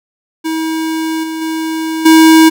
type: tone with level steps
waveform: square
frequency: 320.5 Hz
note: E4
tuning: 49 cents flat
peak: -15 / -19 / -16 / -3 dBFS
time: 0.44-2.5 s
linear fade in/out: 20 ms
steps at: 1.23 / 1.41 / 2.05 s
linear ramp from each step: 10 ms
effects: none